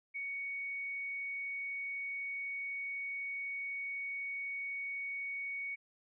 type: tone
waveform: sine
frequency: 2232 Hz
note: C#7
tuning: 11 cents sharp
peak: -37 dBFS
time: 0.14-5.76 s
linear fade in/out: 20 ms
effects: none